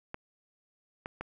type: clicks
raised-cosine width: 0.5 ms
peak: -22 dBFS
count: 3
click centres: 0.144 / 1.059 / 1.21 s
effects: none